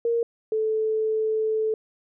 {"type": "tone pair in turn", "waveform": "sine", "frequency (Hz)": [466.2, 437.1], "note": ["A#4", "A4"], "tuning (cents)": [0, -11], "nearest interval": "minor second", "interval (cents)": 111, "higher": "first", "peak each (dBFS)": [-20, -21], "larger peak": "first", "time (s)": [[0.05, 0.23], [0.52, 1.74]], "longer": "second", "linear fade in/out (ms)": 2, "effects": []}